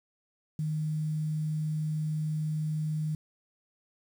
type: tone with quantisation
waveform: sine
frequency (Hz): 154.4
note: D#3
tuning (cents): -13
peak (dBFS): -28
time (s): 0.59-3.15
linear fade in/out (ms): 2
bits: 9
effects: none